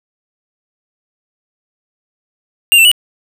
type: tone with pitch steps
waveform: square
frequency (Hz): 2793 / 2679 / 2937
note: F7 / E7 / F#7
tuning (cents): -1 / +27 / -13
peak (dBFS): -5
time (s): 2.72-2.915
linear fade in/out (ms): 0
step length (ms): 65
effects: none